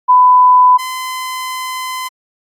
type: tone pair in turn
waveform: sine / sawtooth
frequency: 1000 / 1024.6 Hz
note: B5 / C6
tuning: +21 / -37 cents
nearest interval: unison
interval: 42 cents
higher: second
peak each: -4 / -16 dBFS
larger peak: first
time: 0.08-0.78 / 0.78-2.09 s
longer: second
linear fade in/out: 20 ms
effects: AAC 64 kbps